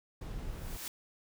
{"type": "noise", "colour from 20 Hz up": "brown", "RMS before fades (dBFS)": -40, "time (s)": [0.21, 0.77], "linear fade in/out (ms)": 5}
{"type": "noise with exponential growth", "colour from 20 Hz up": "white", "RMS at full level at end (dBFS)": -39, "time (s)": [0.32, 0.88], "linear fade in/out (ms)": 2, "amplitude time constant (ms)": 120}
{"effects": []}